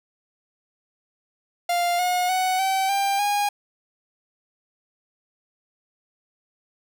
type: tone with pitch steps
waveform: 45% pulse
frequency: 698.5 / 721 / 744.3 / 768.3 / 793.1 / 818.8 Hz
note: F5 / F#5 / F#5 / G5 / G5 / G#5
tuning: 0 / -45 / +10 / -35 / +20 / -25 cents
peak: -20 dBFS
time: 1.69-3.49 s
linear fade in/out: 5 ms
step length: 300 ms
effects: none